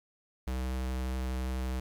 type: tone with vibrato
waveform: square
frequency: 64.1 Hz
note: C2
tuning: 35 cents flat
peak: -32 dBFS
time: 0.47-1.8 s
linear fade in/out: 5 ms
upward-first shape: sine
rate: 12 Hz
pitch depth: 9 cents each way
effects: 10-bit